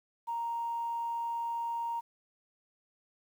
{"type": "tone", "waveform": "sine", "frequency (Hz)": 932.3, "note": "A#5", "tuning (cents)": 0, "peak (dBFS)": -31, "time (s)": [0.27, 2.01], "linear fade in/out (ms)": 20, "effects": ["tanh soft clip ceiling -27 dBFS", "10-bit"]}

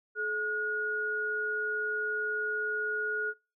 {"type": "tone pair together", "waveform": "sine", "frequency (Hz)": [429, 1444.4], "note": ["A4", "F#6"], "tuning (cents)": [-44, -42], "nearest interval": "octave + major sixth", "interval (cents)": 2102, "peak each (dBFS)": [-36, -30], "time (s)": [0.15, 3.34], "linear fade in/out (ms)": 50, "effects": ["noise-tail reverb RT60 0.3 s tail -23 dB re dry"]}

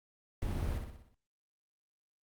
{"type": "noise with echo", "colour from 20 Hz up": "brown", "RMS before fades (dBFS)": -35, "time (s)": [0.42, 0.78], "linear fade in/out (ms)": 2, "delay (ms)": 61, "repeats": 6, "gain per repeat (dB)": -5, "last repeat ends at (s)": 1.146, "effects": ["Opus 48 kbps"]}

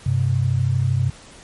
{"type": "tone pair together", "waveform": "sine", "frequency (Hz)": [97.6, 130.28], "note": ["G2", "C3"], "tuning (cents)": [-7, -7], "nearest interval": "perfect fourth", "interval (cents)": 500, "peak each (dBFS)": [-20, -18], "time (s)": [0.06, 1.1], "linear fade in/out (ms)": 5, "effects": ["pink hiss -44 dBFS RMS until 1.43 s", "MP3 48 kbps"]}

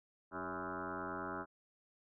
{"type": "tone with frequency modulation", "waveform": "sine", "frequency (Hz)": 830.6, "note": "G#5", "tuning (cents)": 0, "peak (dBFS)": -39, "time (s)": [0.31, 1.46], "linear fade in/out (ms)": 50, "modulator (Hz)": 89.1, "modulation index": 7.2, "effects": []}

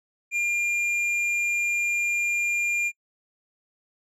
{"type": "tone with hard clipping", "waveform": "triangle", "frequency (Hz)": 2400, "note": "D7", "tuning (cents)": 37, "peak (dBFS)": -24, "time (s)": [0.31, 2.92], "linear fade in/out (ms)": 50, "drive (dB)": 11, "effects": ["noise-tail reverb RT60 0.1 s tail -24 dB re dry", "low-pass 11000 Hz 12 dB/octave"]}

